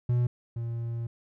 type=tone pair in turn; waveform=triangle; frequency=121.8 / 116.65 Hz; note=B2 / A#2; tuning=-24 / +2 cents; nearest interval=minor second; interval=74 cents; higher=first; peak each=-20 / -28 dBFS; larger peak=first; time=0.09-0.27 / 0.56-1.07 s; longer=second; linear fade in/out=5 ms; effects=none